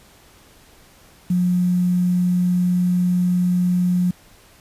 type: tone with quantisation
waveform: sine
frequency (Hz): 179.1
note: F3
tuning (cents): +44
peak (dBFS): -15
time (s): 1.3-4.11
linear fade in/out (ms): 5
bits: 7
effects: pink hiss -50 dBFS RMS until 4.6 s + resampled to 32000 Hz